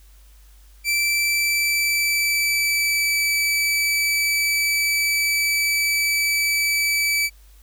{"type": "tone with pitch glide", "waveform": "sawtooth", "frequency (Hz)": [2333, 2305], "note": ["D7", "D7"], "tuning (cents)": [-12, -33], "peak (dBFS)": -15, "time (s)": [0.84, 7.3], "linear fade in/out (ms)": 50, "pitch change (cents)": -21, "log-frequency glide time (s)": [1.01, 3.34], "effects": ["added 50 Hz sine -46 dBFS peak until 7.62 s", "white hiss -57 dBFS RMS until 7.62 s"]}